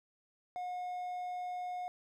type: tone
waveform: triangle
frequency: 722 Hz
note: F#5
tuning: 43 cents flat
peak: -35 dBFS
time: 0.56-1.88 s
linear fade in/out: 0 ms
effects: none